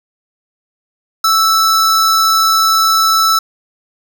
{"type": "tone pair together", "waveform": "square", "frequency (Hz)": [1318.5, 5271], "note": ["E6", "E8"], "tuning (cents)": [0, -1], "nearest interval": "2 octaves", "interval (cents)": 2399, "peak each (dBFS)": [-10, -18], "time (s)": [1.24, 3.39], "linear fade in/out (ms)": 5, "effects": []}